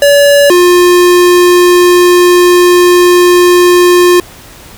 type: tone pair in turn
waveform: square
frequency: 571 / 355.1 Hz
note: D5 / F4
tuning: -49 / +29 cents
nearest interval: minor sixth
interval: 822 cents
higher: first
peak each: -3 dBFS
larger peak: neither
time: 0.02-0.5 / 0.5-4.2 s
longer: second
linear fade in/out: 2 ms
effects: pink hiss -33 dBFS RMS until 4.77 s